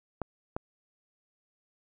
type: clicks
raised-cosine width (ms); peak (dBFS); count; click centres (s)
1; -18; 2; 0.217 / 0.565
effects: none